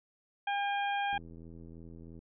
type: harmonic tone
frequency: 806 Hz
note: G5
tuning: 48 cents sharp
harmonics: 1 / 2 / 3 / 4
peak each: -31 / -37 / -41 / -43 dBFS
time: 0.47-1.18 s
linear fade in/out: 5 ms
type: click train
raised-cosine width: 3 ms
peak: -38 dBFS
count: 89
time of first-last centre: 1.13-2.19 s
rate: 83 Hz
effects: none